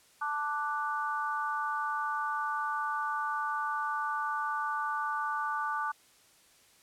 sine chord, D major, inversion second, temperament equal, 880 / 1174.7 / 1480 Hz, A5 / D6 / F#6, 0 / 0 / 0 cents, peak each -35 / -33 / -36 dBFS, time 0.21-5.92 s, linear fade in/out 10 ms, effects white hiss -62 dBFS RMS until 6.82 s + low-pass 11000 Hz 12 dB/octave

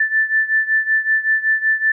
sine beating tone pair, 1760 / 1765.3 Hz, A6 / A6, 0 / +5 cents, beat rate 5.3 Hz, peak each -16 / -19 dBFS, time 0-1.92 s, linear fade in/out 5 ms, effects none

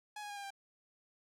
sawtooth tone with pitch steps, 839 / 827 / 815.1 / 803.4 / 791.9 Hz, G#5 / G#5 / G#5 / G5 / G5, +17 / -8 / -33 / +42 / +17 cents, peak -39 dBFS, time 0.16-0.505 s, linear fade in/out 5 ms, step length 69 ms, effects low-pass 11000 Hz 12 dB/octave + 13-bit

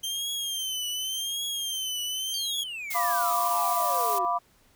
sawtooth tone with vibrato, 3136 Hz, G7, in tune, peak -26 dBFS, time 0.03-2.64 s, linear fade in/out 10 ms, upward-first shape triangle, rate 0.88 Hz, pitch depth 110 cents each way
triangle exponential sweep, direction down, 4714 to 354.4 Hz, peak -32 dBFS, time 2.34-4.25 s, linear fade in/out 0 ms
blue noise, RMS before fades -33 dBFS, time 2.9-4.19 s, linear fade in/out 10 ms
sine chord, B diminished, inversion second, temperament equal, 698.5 / 987.8 / 1174.7 Hz, F5 / B5 / D6, 0 / 0 / 0 cents, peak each -28 dBFS, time 2.94-4.39 s, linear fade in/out 20 ms
effects pink hiss -62 dBFS RMS until 4.75 s

